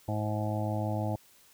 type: harmonic tone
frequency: 106.5 Hz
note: G#2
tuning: 44 cents sharp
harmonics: 1 / 2 / 3 / 5 / 6 / 7 / 8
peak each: -31 / -37 / -38 / -40 / -38 / -40 / -41 dBFS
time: 0.08-1.16 s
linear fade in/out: 5 ms
effects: white hiss -60 dBFS RMS until 1.53 s